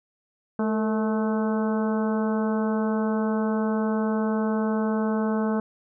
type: harmonic tone with a mistuned harmonic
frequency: 216.4 Hz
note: A3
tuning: 29 cents flat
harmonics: 1 / 2 / 3 / 4 / 5 / 6 / 7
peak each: -23 / -29 / -33 / -35 / -37 / -39 / -40 dBFS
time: 0.59-5.6 s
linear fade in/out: 2 ms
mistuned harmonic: 2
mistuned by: +51 cents
effects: none